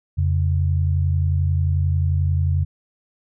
sine tone pair together, 86.6 / 137.87 Hz, F2 / C#3, -14 / -9 cents, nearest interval minor sixth, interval 805 cents, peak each -17 / -23 dBFS, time 0.17-2.65 s, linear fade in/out 20 ms, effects none

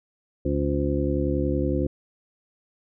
harmonic tone with a mistuned harmonic, 70.8 Hz, C#2, 37 cents sharp, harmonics 1 / 2 / 3 / 4 / 5 / 7, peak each -27 / -29 / -33 / -27 / -28 / -30 dBFS, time 0.45-1.87 s, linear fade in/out 5 ms, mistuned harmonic 7, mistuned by +58 cents, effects none

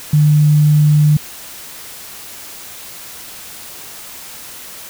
sine tone, 150 Hz, D3, 37 cents sharp, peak -7 dBFS, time 0.13-1.17 s, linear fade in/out 5 ms, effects white hiss -33 dBFS RMS until 4.89 s

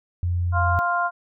sine tone, 87.9 Hz, F2, 12 cents sharp, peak -20 dBFS, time 0.23-0.79 s, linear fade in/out 0 ms
harmonic tone, 349.3 Hz, F4, in tune, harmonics 2 / 3 / 4, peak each -24 / -24 / -24 dBFS, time 0.52-1.11 s, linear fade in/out 50 ms
effects none

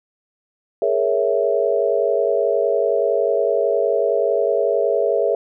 sine chord, A# half-diminished seventh, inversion third, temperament equal, 415.3 / 466.2 / 554.4 / 659.3 Hz, G#4 / A#4 / C#5 / E5, 0 / 0 / 0 / 0 cents, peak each -21 dBFS, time 0.82-5.35 s, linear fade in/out 2 ms, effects none

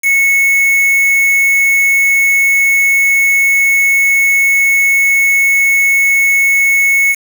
triangle tone with quantisation, 2202 Hz, C#7, 12 cents flat, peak -6 dBFS, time 0.02-7.16 s, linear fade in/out 50 ms, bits 3, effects none

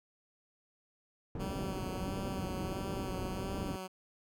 white low-pass noise, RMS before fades -39 dBFS, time 1.35-3.76 s, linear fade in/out 2 ms, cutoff 300 Hz, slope 12 dB/octave
10% pulse tone with vibrato, 190 Hz, F#3, 46 cents sharp, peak -32 dBFS, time 1.39-3.88 s, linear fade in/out 20 ms, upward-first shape sine, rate 1.5 Hz, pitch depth 33 cents each way
effects none

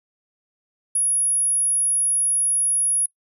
sine tone, 10460 Hz, E9, 15 cents flat, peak -17 dBFS, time 0.95-3.06 s, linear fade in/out 5 ms, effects noise-tail reverb RT60 0.1 s tail -21 dB re dry

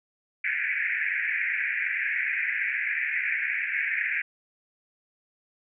white band-pass noise, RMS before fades -28 dBFS, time 0.44-4.22 s, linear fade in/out 5 ms, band 1600 to 2400 Hz, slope 96 dB/octave, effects none

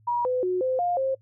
sine tone with pitch steps, 959 / 505 / 365.5 / 516 / 706 / 532 Hz, A#5 / B4 / F#4 / C5 / F5 / C5, +49 / +39 / -21 / -24 / +19 / +29 cents, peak -22 dBFS, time 0.07-1.15 s, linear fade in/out 10 ms, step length 180 ms, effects noise-tail reverb RT60 0.1 s tail -25 dB re dry + added 108 Hz sine -56 dBFS peak until 1.21 s

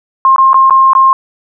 sine tone with dropouts, 1064 Hz, C6, 29 cents sharp, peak -3 dBFS, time 0.25-1.13 s, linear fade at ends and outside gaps 1 ms, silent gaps 0.361-0.382 / 0.532-0.543 / 0.698-0.707 / 0.933-0.951 s, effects none

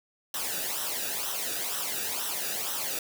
white noise with flanger, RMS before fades -32 dBFS, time 0.34-2.99 s, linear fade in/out 2 ms, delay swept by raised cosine 0.43 to 0.96 ms, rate 2.1 Hz, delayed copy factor -0.7, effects none

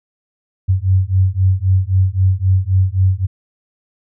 sine beating tone pair, 92.5 / 96.3 Hz, F#2 / G2, 0 / -30 cents, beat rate 3.8 Hz, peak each -14 dBFS, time 0.68-3.27 s, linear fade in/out 20 ms, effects none

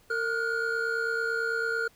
triangle tone cluster, 456 / 1415 / 1484 Hz, A#4 / F6 / F#6, -38 / +22 / +5 cents, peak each -30 / -27 / -32 dBFS, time 0.1-1.88 s, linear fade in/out 5 ms, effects pink hiss -61 dBFS RMS until 1.95 s

